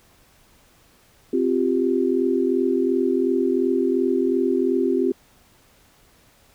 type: chord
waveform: sine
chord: C suspended fourth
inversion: none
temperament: equal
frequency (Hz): 261.6 / 349.2 / 392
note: C4 / F4 / G4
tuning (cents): 0 / 0 / 0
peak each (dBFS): -22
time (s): 1.33-5.12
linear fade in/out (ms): 5
effects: pink hiss -56 dBFS RMS until 6.54 s